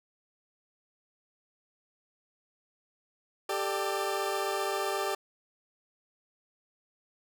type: chord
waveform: 20% pulse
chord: G suspended second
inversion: none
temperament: equal with one note detuned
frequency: 392 / 440 / 595.5 Hz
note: G4 / A4 / D5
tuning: 0 / 0 / +24 cents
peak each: -27 / -31 / -30 dBFS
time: 3.49-5.15 s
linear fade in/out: 5 ms
effects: none